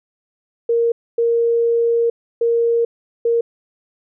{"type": "tone bursts at uneven times", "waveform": "sine", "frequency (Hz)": 466.2, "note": "A#4", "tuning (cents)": 0, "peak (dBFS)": -13, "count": 4, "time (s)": [[0.69, 0.92], [1.18, 2.1], [2.41, 2.85], [3.25, 3.41]], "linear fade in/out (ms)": 5, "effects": []}